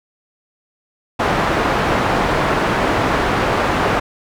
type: low-pass noise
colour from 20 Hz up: white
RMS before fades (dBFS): -17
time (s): 1.19-4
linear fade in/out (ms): 10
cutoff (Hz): 1200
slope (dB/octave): 12
effects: none